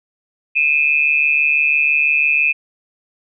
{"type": "tone pair together", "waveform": "sine", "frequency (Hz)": [2452, 2598], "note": ["D#7", "E7"], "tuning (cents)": [-26, -26], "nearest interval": "minor second", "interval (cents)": 100, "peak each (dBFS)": -15, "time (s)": [0.55, 2.53], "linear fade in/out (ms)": 20, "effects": []}